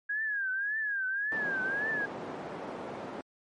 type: tone with vibrato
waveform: sine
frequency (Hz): 1639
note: G#6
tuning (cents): -23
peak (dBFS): -29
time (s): 0.09-2.06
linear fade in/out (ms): 10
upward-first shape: triangle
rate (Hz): 1.8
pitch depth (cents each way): 150
type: band-pass noise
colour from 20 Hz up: white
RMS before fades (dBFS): -40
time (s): 1.32-3.21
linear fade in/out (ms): 0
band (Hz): 180 to 720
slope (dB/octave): 12
effects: MP3 48 kbps